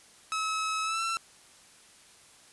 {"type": "tone with pitch glide", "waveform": "sawtooth", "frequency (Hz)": [1290, 1343.2], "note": ["E6", "E6"], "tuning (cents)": [-38, 32], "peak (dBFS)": -25, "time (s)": [0.32, 1.17], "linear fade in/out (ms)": 0, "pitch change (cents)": 70, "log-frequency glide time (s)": [0.83, 1.02], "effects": ["white hiss -56 dBFS RMS until 2.52 s", "resampled to 24000 Hz"]}